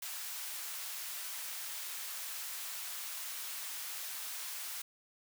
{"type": "high-pass noise", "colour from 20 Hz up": "white", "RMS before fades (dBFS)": -42, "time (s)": [0.02, 4.82], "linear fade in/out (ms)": 5, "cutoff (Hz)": 940, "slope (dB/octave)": 12, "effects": []}